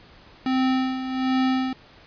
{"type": "tone with tremolo", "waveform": "square", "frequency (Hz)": 260, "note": "C4", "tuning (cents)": -11, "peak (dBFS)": -19, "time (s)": [0.46, 1.73], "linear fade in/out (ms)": 2, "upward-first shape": "sine", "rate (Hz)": 1.3, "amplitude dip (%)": 65, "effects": ["pink hiss -50 dBFS RMS until 2.06 s", "resampled to 11025 Hz"]}